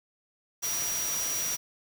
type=tone in noise; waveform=sine; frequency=5780 Hz; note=F#8; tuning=41 cents flat; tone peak=-30 dBFS; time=0.62-1.57 s; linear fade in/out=20 ms; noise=white; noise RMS=-34 dBFS; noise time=0.62-1.57 s; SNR=+1 dB; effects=none